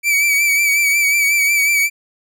45% pulse tone with vibrato, 2298 Hz, D7, 38 cents flat, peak -12 dBFS, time 0.03-1.9 s, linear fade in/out 50 ms, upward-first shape sine, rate 5.5 Hz, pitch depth 42 cents each way, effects none

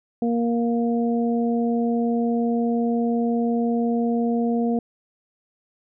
harmonic tone, 234.3 Hz, A#3, 9 cents sharp, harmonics 1 / 2 / 3, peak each -20 / -26 / -30 dBFS, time 0.22-4.79 s, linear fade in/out 2 ms, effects none

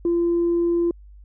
sine tone, 342.5 Hz, F4, 34 cents flat, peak -16 dBFS, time 0.05-0.91 s, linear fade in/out 2 ms, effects tanh soft clip ceiling -14 dBFS + added 50 Hz sine -42 dBFS peak until 1.24 s

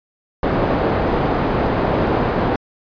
white low-pass noise, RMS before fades -18 dBFS, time 0.43-2.56 s, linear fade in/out 2 ms, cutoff 670 Hz, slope 12 dB/octave, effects resampled to 11025 Hz

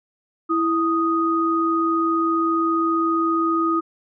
sine tone pair together, 329.6 / 1244.5 Hz, E4 / D#6, 0 / 0 cents, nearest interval octave + major seventh, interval 2300 cents, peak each -20 / -20 dBFS, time 0.49-3.81 s, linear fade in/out 20 ms, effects none

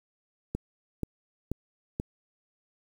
click train, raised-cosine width 3 ms, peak -17 dBFS, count 4, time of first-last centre 0.55-1.999 s, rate 2.07 Hz, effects 8-bit

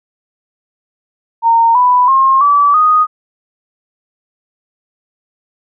sine tone with pitch steps, 920 / 991.7 / 1069.1 / 1152.5 / 1242.3 Hz, A#5 / B5 / C6 / D6 / D#6, -23 / +7 / +37 / -33 / -3 cents, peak -6 dBFS, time 1.42-3.07 s, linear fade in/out 50 ms, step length 330 ms, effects none

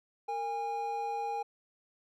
triangle tone pair together, 460.2 / 816 Hz, A#4 / G#5, -22 / -31 cents, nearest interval minor seventh, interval 991 cents, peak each -38 / -31 dBFS, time 0.28-1.43 s, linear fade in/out 10 ms, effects none

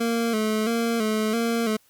25% pulse tone with vibrato, 223.8 Hz, A3, 30 cents sharp, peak -18 dBFS, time 0-1.77 s, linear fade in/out 10 ms, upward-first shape square, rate 1.5 Hz, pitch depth 59 cents each way, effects white hiss -61 dBFS RMS until 1.89 s

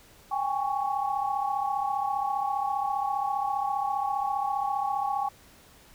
sine tone cluster, 792 / 827 / 1114 Hz, G5 / G#5 / C#6, +18 / -8 / +8 cents, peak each -29 / -30 / -32 dBFS, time 0.31-5.29 s, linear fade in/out 10 ms, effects pink hiss -55 dBFS RMS until 5.94 s

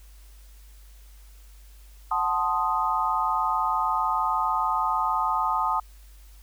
sine chord, F# diminished seventh, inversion none, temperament equal, 740 / 880 / 1046.5 / 1244.5 Hz, F#5 / A5 / C6 / Eb6, 0 / 0 / 0 / 0 cents, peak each -31 / -26 / -29 / -26 dBFS, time 2.11-5.8 s, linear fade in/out 5 ms, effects added 50 Hz sine -46 dBFS peak until 6.42 s + white hiss -58 dBFS RMS until 6.42 s

